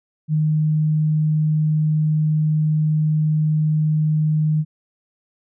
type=tone; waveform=sine; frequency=154.2 Hz; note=D#3; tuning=15 cents flat; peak=-15 dBFS; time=0.28-4.65 s; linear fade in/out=50 ms; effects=none